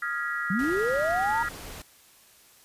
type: chord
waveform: sine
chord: F half-diminished seventh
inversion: third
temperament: equal with one note detuned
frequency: 1244.5 / 1396.9 / 1661.2 / 1930.4 Hz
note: Eb6 / F6 / Ab6 / Cb7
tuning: 0 / 0 / 0 / -40 cents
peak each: -36 / -31 / -34 / -33 dBFS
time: 0.02-1.49 s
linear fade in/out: 5 ms
type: linear sweep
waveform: sine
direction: up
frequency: 171.5 to 944 Hz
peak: -24 dBFS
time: 0.5-1.43 s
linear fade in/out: 5 ms
type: noise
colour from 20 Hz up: pink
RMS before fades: -41 dBFS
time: 0.59-1.82 s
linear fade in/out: 2 ms
effects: white hiss -56 dBFS RMS until 2.64 s + resampled to 32000 Hz